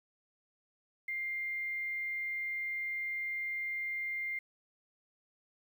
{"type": "tone with quantisation", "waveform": "sine", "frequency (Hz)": 2100, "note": "C7", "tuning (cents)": 6, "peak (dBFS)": -34, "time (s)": [1.08, 4.39], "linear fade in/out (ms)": 5, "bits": 10, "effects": []}